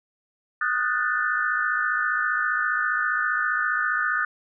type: tone cluster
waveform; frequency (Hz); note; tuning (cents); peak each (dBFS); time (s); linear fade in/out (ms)
sine; 1239 / 1456 / 1511 / 1765; D#6 / F#6 / F#6 / A6; -8 / -28 / +36 / +5; -27; 0.61-4.25; 5
effects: none